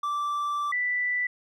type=tone pair in turn; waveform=triangle / sine; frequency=1169 / 1977.4 Hz; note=D6 / B6; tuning=-8 / +2 cents; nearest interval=major sixth; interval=910 cents; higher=second; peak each=-24 dBFS; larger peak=neither; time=0.03-0.72 / 0.72-1.27 s; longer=first; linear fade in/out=5 ms; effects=none